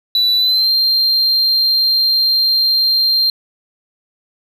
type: tone with pitch glide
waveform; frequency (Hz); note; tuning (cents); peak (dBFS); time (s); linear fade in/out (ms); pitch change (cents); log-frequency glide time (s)
sine; 3961 to 4177; B7 to C8; +4 to -4; -8; 0.15-3.3; 2; +92; 0.37-0.7
effects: tanh soft clip ceiling -10 dBFS